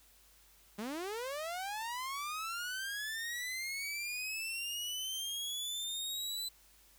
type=linear sweep; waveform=sawtooth; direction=up; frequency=196 to 4025 Hz; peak=-34 dBFS; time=0.78-6.49 s; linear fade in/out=10 ms; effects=added 50 Hz sine -68 dBFS peak until 6.98 s + white hiss -64 dBFS RMS until 6.98 s